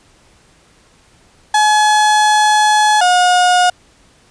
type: tone pair in turn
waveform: 35% pulse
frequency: 849 / 720.5 Hz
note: G#5 / F#5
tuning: +38 / -46 cents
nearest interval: minor third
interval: 284 cents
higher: first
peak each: -7 dBFS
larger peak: neither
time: 1.54-3.01 / 3.01-3.7 s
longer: first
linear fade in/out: 5 ms
effects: pink hiss -50 dBFS RMS until 4.3 s + resampled to 22050 Hz